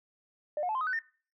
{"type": "tone with pitch steps", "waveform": "sine", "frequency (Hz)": [599, 720.6, 866.9, 1042.9, 1254.7, 1509.4, 1815.8], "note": ["D5", "F#5", "A5", "C6", "D#6", "F#6", "A#6"], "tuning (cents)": [34, -46, -26, -6, 14, 34, -46], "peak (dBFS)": -28, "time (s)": [0.57, 0.99], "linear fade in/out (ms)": 2, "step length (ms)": 60, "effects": ["noise-tail reverb RT60 0.4 s tail -21 dB re dry", "tanh soft clip ceiling -24 dBFS"]}